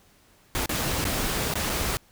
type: noise with dropouts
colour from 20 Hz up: pink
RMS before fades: -27 dBFS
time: 0.55-1.97 s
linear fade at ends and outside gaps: 0 ms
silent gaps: 0.659-0.693 / 1.042-1.052 / 1.538-1.555 / 1.695-1.699 s
effects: pink hiss -59 dBFS RMS until 2.11 s